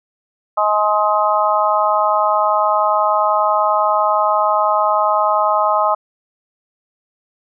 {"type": "harmonic tone", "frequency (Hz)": 210.2, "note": "G#3", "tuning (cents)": 21, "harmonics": [3, 4, 5, 6], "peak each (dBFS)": [-18, -18, -18, -18], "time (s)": [0.57, 5.95], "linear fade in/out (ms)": 10, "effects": []}